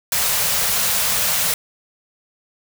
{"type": "band-stop noise", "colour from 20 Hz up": "white", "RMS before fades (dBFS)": -19, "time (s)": [0.12, 1.54], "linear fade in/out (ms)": 2, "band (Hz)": [220, 440], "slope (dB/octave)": 96, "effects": []}